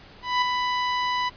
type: tone with ADSR envelope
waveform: sawtooth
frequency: 993 Hz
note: B5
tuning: 9 cents sharp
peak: -14 dBFS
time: 0.22-1.3 s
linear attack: 200 ms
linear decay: 4 ms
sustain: -5 dB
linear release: 21 ms
effects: pink hiss -48 dBFS RMS until 1.36 s + resampled to 11025 Hz